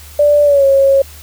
sine tone with pitch glide, 586 to 546.8 Hz, D5 to C#5, -4 to -24 cents, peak -6 dBFS, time 0.19-1.02 s, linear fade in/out 5 ms, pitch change -120 cents, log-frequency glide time 0.44-0.65 s, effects added 75 Hz sine -35 dBFS peak until 1.22 s + white hiss -38 dBFS RMS until 1.22 s

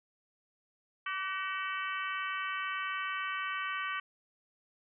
harmonic tone with a mistuned harmonic, 378.7 Hz, F#4, 40 cents sharp, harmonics 3 / 4 / 5 / 6 / 7 / 8, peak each -37 / -39 / -41 / -43 / -44 / -45 dBFS, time 1.06-4 s, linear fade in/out 5 ms, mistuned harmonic 3, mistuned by +34 cents, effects none

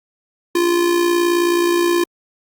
square tone with amplitude modulation, 346.4 Hz, F4, 14 cents flat, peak -12 dBFS, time 0.55-2.04 s, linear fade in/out 5 ms, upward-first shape sine, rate 58.9 Hz, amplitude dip 50%, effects Opus 48 kbps

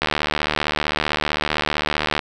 click train, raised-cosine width 0.3 ms, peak -3 dBFS, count 165, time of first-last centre 0.02-2.192 s, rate 75.5 Hz, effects none

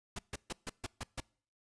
pink noise bursts, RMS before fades -39 dBFS, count 7, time 0.16-1.203 s, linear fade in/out 5 ms, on 29 ms, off 140 ms, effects noise-tail reverb RT60 0.5 s tail -25 dB re dry + resampled to 22050 Hz

